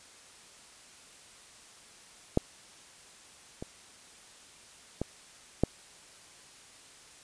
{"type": "clicks", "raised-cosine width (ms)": 2, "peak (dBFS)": [-9, -24, -17, -9], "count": 4, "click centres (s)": [2.374, 3.625, 5.016, 5.636], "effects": ["white hiss -54 dBFS RMS until 7.23 s", "resampled to 22050 Hz"]}